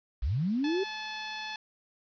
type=linear sweep; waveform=sine; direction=up; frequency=46.25 to 400.8 Hz; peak=-26 dBFS; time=0.22-0.84 s; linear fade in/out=10 ms
type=tone; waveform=10% pulse; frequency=864 Hz; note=A5; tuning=32 cents flat; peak=-27 dBFS; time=0.64-1.56 s; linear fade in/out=2 ms
effects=resampled to 11025 Hz + 9-bit